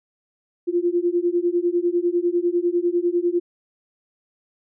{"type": "beating tone pair", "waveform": "sine", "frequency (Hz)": [344, 354], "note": ["F4", "F4"], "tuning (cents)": [-26, 23], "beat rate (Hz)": 10, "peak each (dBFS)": -21, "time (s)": [0.67, 3.4], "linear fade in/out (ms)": 20, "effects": []}